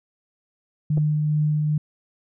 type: tone with tremolo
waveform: sine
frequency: 151.3 Hz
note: D#3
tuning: 48 cents flat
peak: -17 dBFS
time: 0.9-1.78 s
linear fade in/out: 5 ms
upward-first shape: triangle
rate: 2.4 Hz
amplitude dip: 25%
type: clicks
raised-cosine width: 2 ms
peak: -20 dBFS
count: 2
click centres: 0.974 / 0.98 s
effects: none